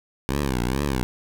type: tone with vibrato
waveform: 10% pulse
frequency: 65.41 Hz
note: C2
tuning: in tune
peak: -14 dBFS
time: 0.29-1.03 s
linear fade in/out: 0 ms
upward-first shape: triangle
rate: 2.3 Hz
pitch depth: 210 cents each way
effects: none